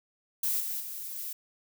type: noise with level steps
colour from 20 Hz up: violet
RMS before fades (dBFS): -29 / -34 / -39 / -37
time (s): 0.43-1.33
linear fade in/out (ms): 5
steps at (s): 0.6 / 0.8 / 1.16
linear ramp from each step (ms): 5
effects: none